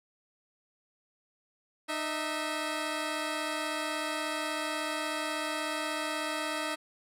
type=tone pair together; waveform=10% pulse; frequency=306.3 / 649 Hz; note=D#4 / E5; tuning=-27 / -27 cents; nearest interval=octave + minor second; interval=1300 cents; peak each=-26 dBFS; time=1.88-6.76 s; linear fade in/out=20 ms; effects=low-pass 12000 Hz 12 dB/octave